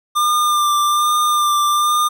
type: tone with vibrato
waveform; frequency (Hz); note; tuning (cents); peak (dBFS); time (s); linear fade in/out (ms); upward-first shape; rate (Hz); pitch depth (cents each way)
square; 1196; D6; +31; -14; 0.15-2.09; 20; sine; 1.2; 22
effects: none